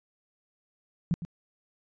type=tone with echo; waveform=sine; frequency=170 Hz; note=F3; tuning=46 cents flat; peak=-22 dBFS; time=1.11-1.14 s; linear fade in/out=0 ms; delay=110 ms; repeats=1; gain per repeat=-11 dB; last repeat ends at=1.25 s; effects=resampled to 16000 Hz